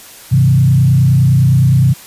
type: tone with frequency modulation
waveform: sine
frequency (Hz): 131.7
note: C3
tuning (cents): +12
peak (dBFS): -6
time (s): 0.31-1.94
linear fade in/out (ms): 20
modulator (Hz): 29.7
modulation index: 0.92
effects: white hiss -36 dBFS RMS until 2.06 s + resampled to 32000 Hz